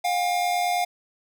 square tone pair together, 711 / 800.1 Hz, F5 / G5, +31 / +35 cents, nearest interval major second, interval 204 cents, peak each -23 / -30 dBFS, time 0.04-0.85 s, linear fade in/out 10 ms, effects none

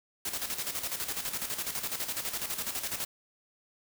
white noise with tremolo, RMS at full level -33 dBFS, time 0.25-3.05 s, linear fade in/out 5 ms, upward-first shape square, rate 12 Hz, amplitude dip 60%, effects none

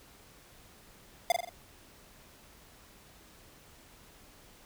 square tone with echo, 698.5 Hz, F5, in tune, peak -22 dBFS, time 1.3-1.32 s, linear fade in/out 2 ms, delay 43 ms, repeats 4, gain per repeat -5 dB, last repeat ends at 1.492 s, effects pink hiss -57 dBFS RMS until 4.65 s

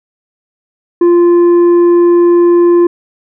sine tone with tanh clipping, 347.1 Hz, F4, 11 cents flat, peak -5 dBFS, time 1.01-2.87 s, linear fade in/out 5 ms, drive 5 dB, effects none

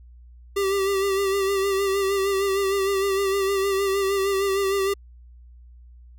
square tone with vibrato, 392 Hz, G4, in tune, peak -21 dBFS, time 0.56-4.94 s, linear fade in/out 10 ms, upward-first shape sine, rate 6.5 Hz, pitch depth 38 cents each way, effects added 60 Hz sine -44 dBFS peak until 6.18 s

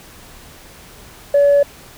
sine tone, 570 Hz, C#5, 48 cents sharp, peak -7 dBFS, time 1.34-1.63 s, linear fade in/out 5 ms, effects tanh soft clip ceiling -6 dBFS + pink hiss -41 dBFS RMS until 1.97 s

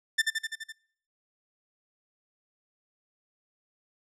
sawtooth tone with echo, 1783 Hz, A6, 22 cents sharp, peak -17 dBFS, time 0.18-0.22 s, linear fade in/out 10 ms, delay 84 ms, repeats 6, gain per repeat -3 dB, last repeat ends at 0.724 s, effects noise-tail reverb RT60 0.6 s tail -24 dB re dry + low-pass 9000 Hz 12 dB/octave

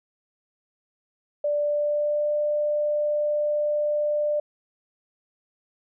sine tone with pitch glide, 587.3 to 594.8 Hz, D5 to D5, 0 to +22 cents, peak -21 dBFS, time 1.44-4.4 s, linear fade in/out 5 ms, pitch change +22 cents, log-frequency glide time 1.58-2.32 s, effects none

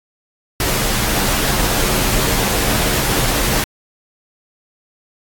pink noise with comb filter, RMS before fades -17 dBFS, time 0.6-3.64 s, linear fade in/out 2 ms, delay 12 ms, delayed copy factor -0.55, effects AAC 64 kbps

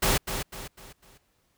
pink noise with echo, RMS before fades -23 dBFS, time 0.02-0.18 s, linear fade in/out 10 ms, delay 250 ms, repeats 4, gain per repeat -8 dB, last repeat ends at 1.18 s, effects pink hiss -70 dBFS RMS until 1.57 s

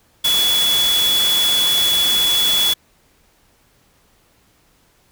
sine tone in noise, 3400 Hz, G#7, 40 cents sharp, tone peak -14 dBFS, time 0.24-2.74 s, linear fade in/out 10 ms, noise white, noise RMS -22 dBFS, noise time 0.24-2.74 s, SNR +5 dB, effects pink hiss -57 dBFS RMS until 5.11 s

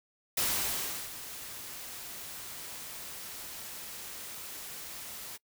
white noise with ADSR envelope, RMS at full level -29 dBFS, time 0.37-5.38 s, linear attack 5 ms, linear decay 720 ms, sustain -14 dB, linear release 25 ms, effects noise-tail reverb RT60 0.1 s tail -24 dB re dry

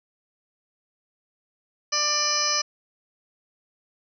harmonic tone with a mistuned harmonic, 594 Hz, D5, 20 cents sharp, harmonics 1 / 2 / 3 / 4 / 5 / 7 / 8 / 9 / 10, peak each -35 / -29 / -34 / -33 / -36 / -33 / -28 / -28 / -26 dBFS, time 1.92-2.62 s, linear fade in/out 10 ms, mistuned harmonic 8, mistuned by +79 cents, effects none

